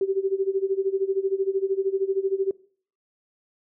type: tone with tremolo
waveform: sine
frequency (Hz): 387.5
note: G4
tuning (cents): -20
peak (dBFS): -18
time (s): 0.01-2.51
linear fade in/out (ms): 2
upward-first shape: sine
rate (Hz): 13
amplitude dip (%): 85
effects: noise-tail reverb RT60 0.5 s tail -22 dB re dry